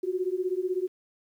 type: beating tone pair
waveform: sine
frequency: 360 / 376 Hz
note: F#4 / F#4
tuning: -47 / +28 cents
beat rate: 16 Hz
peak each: -29 dBFS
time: 0.03-0.88 s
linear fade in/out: 10 ms
effects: 10-bit